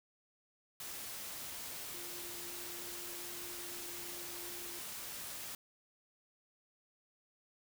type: tone in noise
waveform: sine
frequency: 349.2 Hz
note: F4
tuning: in tune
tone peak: -53 dBFS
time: 1.94-4.79 s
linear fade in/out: 2 ms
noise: white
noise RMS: -45 dBFS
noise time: 0.8-5.55 s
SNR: -11 dB
effects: none